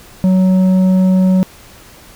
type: tone with tanh clipping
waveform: sine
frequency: 186.4 Hz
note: F#3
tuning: 13 cents sharp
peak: -9 dBFS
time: 0.24-1.43 s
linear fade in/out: 0 ms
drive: 7 dB
effects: pink hiss -40 dBFS RMS until 2.15 s